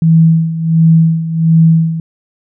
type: tone with tremolo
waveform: sine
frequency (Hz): 162.9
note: E3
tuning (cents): -20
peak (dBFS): -3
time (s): 0.02-2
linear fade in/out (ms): 2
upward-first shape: sine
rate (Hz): 1.4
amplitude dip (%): 75
effects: none